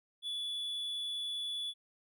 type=tone; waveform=triangle; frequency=3435 Hz; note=A7; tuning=42 cents flat; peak=-34 dBFS; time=0.22-1.74 s; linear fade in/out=50 ms; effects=none